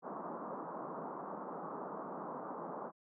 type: band-pass noise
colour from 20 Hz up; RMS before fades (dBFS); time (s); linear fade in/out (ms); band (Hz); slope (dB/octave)
white; -44; 0.02-2.92; 50; 160 to 1200; 48
effects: none